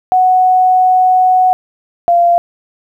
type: tone pair in turn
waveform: sine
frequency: 740 / 691.8 Hz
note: F#5 / F5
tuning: 0 / -17 cents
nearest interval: minor second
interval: 117 cents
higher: first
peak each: -6 dBFS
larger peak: neither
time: 0.12-1.53 / 2.08-2.38 s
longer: first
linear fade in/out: 0 ms
effects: 8-bit